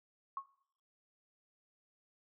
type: tone with exponential decay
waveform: sine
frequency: 1093 Hz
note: C#6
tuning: 25 cents flat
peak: -33 dBFS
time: 0.37-0.46 s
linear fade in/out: 2 ms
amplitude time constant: 18 ms
effects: noise-tail reverb RT60 0.6 s tail -18 dB re dry